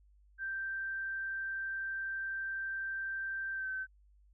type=tone with pitch glide; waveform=sine; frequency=1568 to 1538.4 Hz; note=G6 to G6; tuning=0 to -33 cents; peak=-35 dBFS; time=0.38-3.87 s; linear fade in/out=50 ms; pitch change=-33 cents; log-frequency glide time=3.54-3.68 s; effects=added 50 Hz sine -61 dBFS peak until 4.33 s